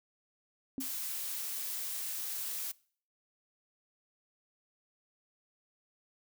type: tone with exponential decay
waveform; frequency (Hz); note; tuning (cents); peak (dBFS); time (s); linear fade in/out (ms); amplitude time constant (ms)
sine; 264.7; C4; +20; -31; 0.78-0.91; 1; 28
type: noise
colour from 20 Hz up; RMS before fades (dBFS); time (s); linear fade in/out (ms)
blue; -38; 0.8-2.72; 10
effects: noise-tail reverb RT60 0.5 s tail -23 dB re dry